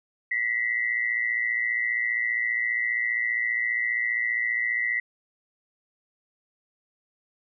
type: tone pair together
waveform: sine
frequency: 1939 / 2054 Hz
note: B6 / C7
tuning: -32 / -33 cents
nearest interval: minor second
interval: 99 cents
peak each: -25 / -28 dBFS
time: 0.31-5 s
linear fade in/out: 5 ms
effects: none